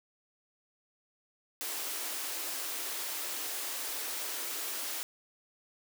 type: high-pass noise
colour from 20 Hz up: white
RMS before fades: -37 dBFS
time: 1.61-5.03 s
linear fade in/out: 0 ms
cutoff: 270 Hz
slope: 96 dB/octave
effects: none